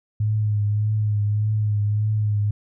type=tone with vibrato; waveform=sine; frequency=105.5 Hz; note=G#2; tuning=28 cents sharp; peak=-18 dBFS; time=0.2-2.51 s; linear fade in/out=5 ms; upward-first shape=triangle; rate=1.7 Hz; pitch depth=40 cents each way; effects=none